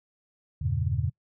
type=chord; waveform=sine; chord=E diminished seventh; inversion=none; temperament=equal with one note detuned; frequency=82.41 / 98 / 116.54 / 139.8 Hz; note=E2 / G2 / Bb2 / Db3; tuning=0 / 0 / 0 / +15 cents; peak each=-30 dBFS; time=0.61-1.1 s; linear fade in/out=10 ms; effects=noise-tail reverb RT60 0.1 s tail -25 dB re dry